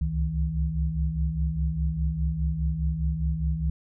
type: tone cluster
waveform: sine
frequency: 65.6 / 70.5 / 159.5 Hz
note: C2 / C#2 / D#3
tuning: +5 / +30 / +43 cents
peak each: -28 dBFS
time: 0.01-3.7 s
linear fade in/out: 5 ms
effects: none